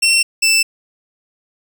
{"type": "tone pair in turn", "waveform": "20% pulse", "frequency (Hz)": [2712, 2653], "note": ["E7", "E7"], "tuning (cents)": [49, 10], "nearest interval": "unison", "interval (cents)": 39, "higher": "first", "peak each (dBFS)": -6, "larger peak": "neither", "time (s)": [[0.02, 0.23], [0.42, 0.63]], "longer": "neither", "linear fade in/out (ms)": 10, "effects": []}